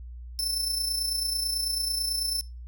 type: tone with amplitude modulation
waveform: sawtooth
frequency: 5300 Hz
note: E8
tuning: 9 cents sharp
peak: -22 dBFS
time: 0.39-2.41 s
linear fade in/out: 0 ms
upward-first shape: sine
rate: 29.1 Hz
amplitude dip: 50%
effects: noise-tail reverb RT60 0.3 s tail -23 dB re dry + added 60 Hz sine -38 dBFS peak until 2.67 s